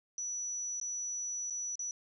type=tone with dropouts; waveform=sine; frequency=5910 Hz; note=F#8; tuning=3 cents flat; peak=-35 dBFS; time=0.18-1.91 s; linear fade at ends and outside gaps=1 ms; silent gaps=0.8-0.813 / 1.5-1.506 / 1.755-1.793 s; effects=none